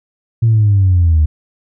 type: linear sweep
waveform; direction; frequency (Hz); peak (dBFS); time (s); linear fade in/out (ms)
sine; down; 116.54 to 74.5; -6; 0.42-1.26; 10
effects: tanh soft clip ceiling -4 dBFS